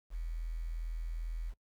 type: tone with quantisation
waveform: sine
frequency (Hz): 41.2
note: E1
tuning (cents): 0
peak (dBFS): -35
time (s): 0.1-1.54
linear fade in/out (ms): 50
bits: 10
effects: noise-tail reverb RT60 0.1 s tail -23 dB re dry